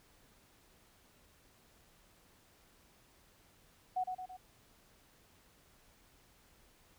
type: tone with echo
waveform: sine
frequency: 740 Hz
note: F#5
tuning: in tune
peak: -31 dBFS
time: 3.96-4.04 s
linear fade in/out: 10 ms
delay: 110 ms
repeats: 3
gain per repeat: -5 dB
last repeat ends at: 4.37 s
effects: pink hiss -66 dBFS RMS until 6.98 s